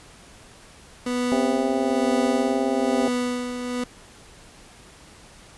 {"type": "tone with tremolo", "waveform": "30% pulse", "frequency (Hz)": 246.9, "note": "B3", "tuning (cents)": 0, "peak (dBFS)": -19, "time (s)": [1.06, 3.84], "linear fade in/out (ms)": 5, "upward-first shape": "sine", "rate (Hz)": 1.1, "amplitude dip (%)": 55}
{"type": "harmonic tone", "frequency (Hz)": 132.8, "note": "C3", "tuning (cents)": 26, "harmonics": [2, 3, 4, 5, 6], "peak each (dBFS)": [-25, -27, -28, -29, -30], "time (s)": [1.32, 3.08], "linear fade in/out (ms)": 0}
{"effects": ["pink hiss -48 dBFS RMS until 5.57 s", "resampled to 24000 Hz"]}